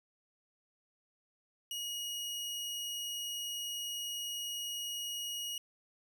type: tone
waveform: sawtooth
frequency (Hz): 2890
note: F#7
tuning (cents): -41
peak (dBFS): -34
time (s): 1.71-5.58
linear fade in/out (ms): 2
effects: none